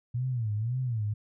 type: tone with vibrato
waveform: sine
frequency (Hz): 116.4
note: A#2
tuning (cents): -2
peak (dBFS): -27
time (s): 0.14-1.14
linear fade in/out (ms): 10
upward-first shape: sine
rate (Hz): 1.9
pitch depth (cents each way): 190
effects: none